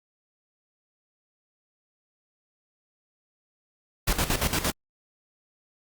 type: noise with tremolo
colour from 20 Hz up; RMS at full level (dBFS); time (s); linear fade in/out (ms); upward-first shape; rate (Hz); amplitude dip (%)
pink; -24; 4.07-4.72; 10; square; 8.7; 70
effects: Opus 48 kbps